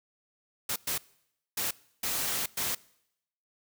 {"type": "noise bursts at uneven times", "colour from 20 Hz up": "white", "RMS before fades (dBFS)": -31, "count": 5, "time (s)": [[0.69, 0.76], [0.87, 0.98], [1.57, 1.71], [2.03, 2.46], [2.57, 2.75]], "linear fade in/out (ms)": 5, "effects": ["noise-tail reverb RT60 0.8 s tail -23 dB re dry"]}